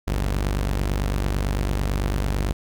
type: tone pair together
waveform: sawtooth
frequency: 49 / 69.1 Hz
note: G1 / C#2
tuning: 0 / -5 cents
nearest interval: tritone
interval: 595 cents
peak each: -18 / -25 dBFS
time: 0.07-2.53 s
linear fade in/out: 10 ms
effects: none

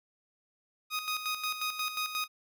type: tone with tremolo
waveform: 15% pulse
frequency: 1248 Hz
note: D#6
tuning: 5 cents sharp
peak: -24 dBFS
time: 0.9-2.28 s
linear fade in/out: 50 ms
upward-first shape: square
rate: 5.6 Hz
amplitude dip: 60%
effects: none

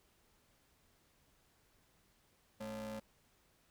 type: ring-modulated tone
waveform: 45% pulse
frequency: 164.81 Hz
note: E3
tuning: in tune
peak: -39 dBFS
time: 2.6-3 s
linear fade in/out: 10 ms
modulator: 381 Hz
effects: pink hiss -72 dBFS RMS until 3.7 s

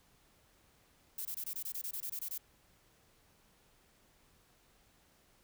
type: noise bursts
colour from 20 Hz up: violet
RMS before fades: -40 dBFS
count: 13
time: 1.18-2.38 s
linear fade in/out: 5 ms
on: 72 ms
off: 22 ms
effects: pink hiss -68 dBFS RMS until 5.43 s

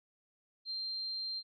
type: tone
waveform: sine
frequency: 4165 Hz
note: C8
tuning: 9 cents flat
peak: -36 dBFS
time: 0.65-1.43 s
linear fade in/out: 50 ms
effects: none

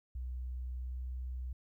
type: tone with pitch glide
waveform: sine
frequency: 62.5 to 62.93 Hz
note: B1 to B1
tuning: +21 to +33 cents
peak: -37 dBFS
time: 0.15-1.53 s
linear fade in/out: 5 ms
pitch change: +12 cents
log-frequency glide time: 0.82-0.96 s
effects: 13-bit

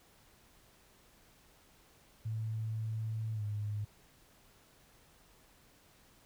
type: tone with pitch glide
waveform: sine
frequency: 110.6 to 104.45 Hz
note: A2 to G#2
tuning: +9 to +10 cents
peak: -34 dBFS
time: 2.25-3.85 s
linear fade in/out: 10 ms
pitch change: -99 cents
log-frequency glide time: 3.34-3.42 s
effects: pink hiss -64 dBFS RMS until 6.25 s

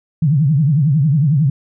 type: tone with vibrato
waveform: sine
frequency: 146.83 Hz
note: D3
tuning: in tune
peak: -10 dBFS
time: 0.22-1.5 s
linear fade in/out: 5 ms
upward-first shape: triangle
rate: 11 Hz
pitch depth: 250 cents each way
effects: none

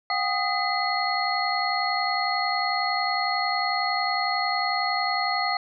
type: tone cluster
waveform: sine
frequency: 722 / 793 / 1245 / 2026 / 4306 Hz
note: F#5 / G5 / D#6 / B6 / C8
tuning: -43 / +20 / +1 / +44 / +49 cents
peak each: -29 dBFS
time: 0.1-5.57 s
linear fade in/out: 2 ms
effects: none

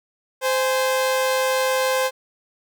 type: tone pair together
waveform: sawtooth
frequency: 519.6 / 830.6 Hz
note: C5 / G#5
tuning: -12 / 0 cents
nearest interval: minor sixth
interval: 812 cents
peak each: -15 / -24 dBFS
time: 0.41-2.11 s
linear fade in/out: 50 ms
effects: none

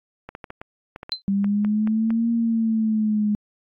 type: clicks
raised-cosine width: 0.5 ms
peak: -20 dBFS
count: 12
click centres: 0.29 / 0.351 / 0.442 / 0.504 / 0.615 / 0.961 / 1.031 / 1.094 / 1.444 / 1.648 / 1.874 / 2.105 s
type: tone with exponential decay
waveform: sine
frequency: 4084 Hz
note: C8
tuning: 43 cents flat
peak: -18 dBFS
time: 1.12-1.22 s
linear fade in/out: 0 ms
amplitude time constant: 21 ms
type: exponential two-way sweep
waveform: sine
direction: up then down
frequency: 196 to 233.1 to 207.8 Hz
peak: -18 dBFS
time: 1.28-3.35 s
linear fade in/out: 0 ms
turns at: 2.3 s
effects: AAC 64 kbps

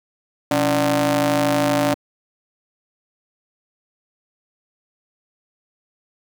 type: ring-modulated tone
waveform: sawtooth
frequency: 154.1 Hz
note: D#3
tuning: 16 cents flat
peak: -9 dBFS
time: 0.51-1.94 s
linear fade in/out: 0 ms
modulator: 436 Hz
effects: high-pass 100 Hz 12 dB/octave + 7-bit

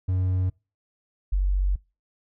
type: tone pair in turn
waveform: triangle / sine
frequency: 92.5 / 47.28 Hz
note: F#2 / F#1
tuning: 0 / +38 cents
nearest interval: octave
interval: 1162 cents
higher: first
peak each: -19 dBFS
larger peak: neither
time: 0.08-0.5 / 1.32-1.76 s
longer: second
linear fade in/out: 10 ms
effects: noise-tail reverb RT60 0.3 s tail -25 dB re dry

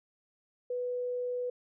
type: tone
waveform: sine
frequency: 493.9 Hz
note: B4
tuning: in tune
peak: -31 dBFS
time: 0.7-1.5 s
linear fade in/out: 5 ms
effects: none

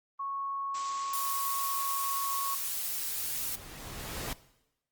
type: tone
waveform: sine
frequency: 1103 Hz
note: C#6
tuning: 9 cents flat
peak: -33 dBFS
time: 0.19-2.55 s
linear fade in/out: 10 ms
type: noise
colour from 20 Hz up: blue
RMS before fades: -34 dBFS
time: 0.74-3.56 s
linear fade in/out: 10 ms
type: noise with exponential growth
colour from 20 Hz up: pink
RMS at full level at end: -35 dBFS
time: 2.12-4.33 s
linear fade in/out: 2 ms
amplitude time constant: 480 ms
effects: noise-tail reverb RT60 0.9 s tail -18 dB re dry + Opus 24 kbps

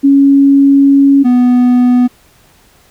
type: tone pair in turn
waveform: sine / triangle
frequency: 277.5 / 247.2 Hz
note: C#4 / B3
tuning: +2 / +2 cents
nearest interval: major second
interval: 200 cents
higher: first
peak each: -3 dBFS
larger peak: neither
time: 0.03-1.24 / 1.24-2.08 s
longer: first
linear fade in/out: 20 ms
effects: pink hiss -47 dBFS RMS until 2.9 s

